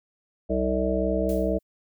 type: harmonic tone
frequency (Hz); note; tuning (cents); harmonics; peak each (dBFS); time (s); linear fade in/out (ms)
64.1; C2; -35; 1 / 3 / 5 / 7 / 9 / 10; -29 / -29 / -29 / -29 / -29 / -29; 0.49-1.59; 20
type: noise with exponential decay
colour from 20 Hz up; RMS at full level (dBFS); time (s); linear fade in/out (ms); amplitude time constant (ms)
blue; -40; 1.29-1.63; 2; 72
effects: none